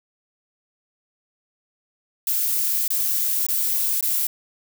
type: noise with dropouts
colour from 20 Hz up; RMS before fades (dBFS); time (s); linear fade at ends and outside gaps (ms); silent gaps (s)
violet; -22; 2.27-4.27; 2; 2.879-2.903 / 3.466-3.486 / 4.009-4.026
effects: none